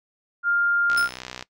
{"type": "tone", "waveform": "sine", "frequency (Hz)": 1402, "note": "F6", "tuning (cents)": 6, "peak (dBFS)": -18, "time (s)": [0.43, 1.09], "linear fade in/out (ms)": 50}
{"type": "click train", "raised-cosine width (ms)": 0.2, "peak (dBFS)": -16, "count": 34, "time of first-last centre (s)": [0.9, 1.425], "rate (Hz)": 62.8}
{"type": "tone with exponential decay", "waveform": "sawtooth", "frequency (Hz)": 5220, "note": "E8", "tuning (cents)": -18, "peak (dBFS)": -21, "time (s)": [0.97, 1.2], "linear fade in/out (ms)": 5, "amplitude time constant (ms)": 49}
{"effects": ["noise-tail reverb RT60 0.1 s tail -20 dB re dry"]}